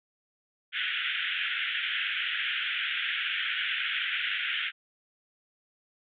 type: band-pass noise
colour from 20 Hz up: white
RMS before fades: -31 dBFS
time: 0.72-4.72 s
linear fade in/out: 50 ms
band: 1400 to 3400 Hz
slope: 96 dB/octave
effects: none